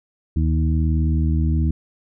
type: harmonic tone with a mistuned harmonic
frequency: 78.9 Hz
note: D#2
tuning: 25 cents sharp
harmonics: 1 / 2 / 3 / 4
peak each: -17 / -23 / -27 / -29 dBFS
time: 0.36-1.71 s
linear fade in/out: 5 ms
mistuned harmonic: 1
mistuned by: -46 cents
effects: none